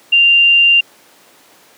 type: tone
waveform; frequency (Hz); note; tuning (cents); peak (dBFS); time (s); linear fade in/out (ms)
sine; 2785; F7; -5; -6; 0.12-0.81; 10
effects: pink hiss -46 dBFS RMS until 1.77 s + high-pass 300 Hz 12 dB/octave